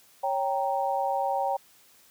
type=chord; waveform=sine; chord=G diminished; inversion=second; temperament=equal; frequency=554.4 / 784 / 932.3 Hz; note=Db5 / G5 / Bb5; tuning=0 / 0 / 0 cents; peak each=-30 / -27 / -31 dBFS; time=0.23-1.57 s; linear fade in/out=10 ms; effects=white hiss -58 dBFS RMS until 2.1 s + high-pass 80 Hz 12 dB/octave